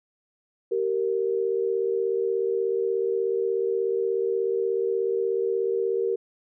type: tone pair together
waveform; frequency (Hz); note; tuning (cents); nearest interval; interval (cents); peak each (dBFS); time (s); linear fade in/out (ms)
sine; 387.1 / 463.7; G4 / A#4; -22 / -9; minor third; 313; -25; 0.71-6.16; 10
effects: none